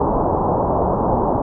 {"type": "low-pass noise", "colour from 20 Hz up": "white", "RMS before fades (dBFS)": -18, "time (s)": [0, 1.42], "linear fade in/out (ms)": 5, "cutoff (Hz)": 990, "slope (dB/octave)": 48, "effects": []}